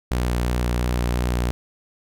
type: tone with vibrato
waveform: sawtooth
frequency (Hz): 60.6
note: B1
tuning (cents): -32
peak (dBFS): -16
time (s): 0.11-1.51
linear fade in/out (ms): 0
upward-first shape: square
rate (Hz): 2.9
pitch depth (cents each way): 13
effects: none